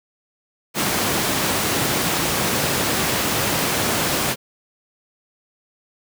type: high-pass noise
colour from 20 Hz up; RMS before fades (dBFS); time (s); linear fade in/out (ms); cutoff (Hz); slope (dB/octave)
pink; -21; 0.74-4.36; 50; 130; 12
effects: none